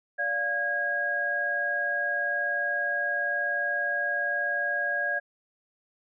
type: tone cluster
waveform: sine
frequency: 581 / 702 / 1639 Hz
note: D5 / F5 / G#6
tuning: -19 / +9 / -23 cents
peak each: -34 / -35 / -26 dBFS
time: 0.18-5.2 s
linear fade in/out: 20 ms
effects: none